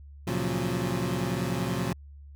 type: chord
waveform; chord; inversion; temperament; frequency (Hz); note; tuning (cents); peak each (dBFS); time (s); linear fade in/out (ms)
25% pulse; Gb major seventh; first; equal with one note detuned; 116.54 / 136.45 / 174.61 / 185; Bb2 / Db3 / F3 / Gb3; 0 / -27 / 0 / 0; -29; 0.27-1.93; 5
effects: added 71 Hz sine -44 dBFS peak until 2.35 s